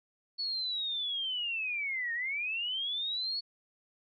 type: linear two-way sweep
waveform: sine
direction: down then up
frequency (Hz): 4435 to 1827 to 4435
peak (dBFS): -31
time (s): 0.38-3.41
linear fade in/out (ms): 20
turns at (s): 2.13
effects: MP3 96 kbps